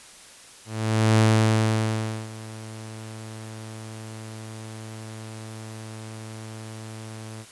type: tone with ADSR envelope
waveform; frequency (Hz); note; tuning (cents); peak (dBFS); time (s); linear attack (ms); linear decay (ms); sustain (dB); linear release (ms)
sawtooth; 110; A2; 0; -11; 0.65-7.46; 530; 1100; -21; 56
effects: white hiss -47 dBFS RMS until 7.51 s + resampled to 24000 Hz